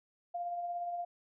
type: tone with tremolo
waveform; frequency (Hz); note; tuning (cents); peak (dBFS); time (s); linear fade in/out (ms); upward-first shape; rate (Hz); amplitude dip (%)
sine; 698.5; F5; 0; -33; 0.34-1.05; 10; triangle; 17; 40
effects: none